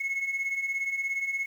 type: beating tone pair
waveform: sine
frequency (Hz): 2171 / 2188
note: C#7 / C#7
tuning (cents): -37 / -23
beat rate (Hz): 17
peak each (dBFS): -32 / -27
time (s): 0-1.46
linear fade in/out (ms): 10
effects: tanh soft clip ceiling -25 dBFS + 9-bit